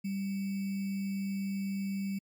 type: tone with sample-and-hold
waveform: sine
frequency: 196 Hz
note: G3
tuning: in tune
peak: -31 dBFS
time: 0.04-2.19 s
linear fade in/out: 10 ms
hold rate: 2450 Hz
effects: MP3 96 kbps